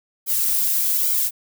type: noise with flanger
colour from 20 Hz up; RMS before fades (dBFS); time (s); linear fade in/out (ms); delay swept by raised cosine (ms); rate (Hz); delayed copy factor
violet; -20; 0.26-1.31; 50; 1.1 to 3.4; 1.2; -0.8
effects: none